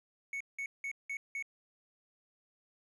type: tone bursts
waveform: triangle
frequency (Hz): 2217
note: C#7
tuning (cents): 0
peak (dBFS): -34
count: 5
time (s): 0.33-1.425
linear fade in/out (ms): 2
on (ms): 75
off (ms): 180
effects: resampled to 32000 Hz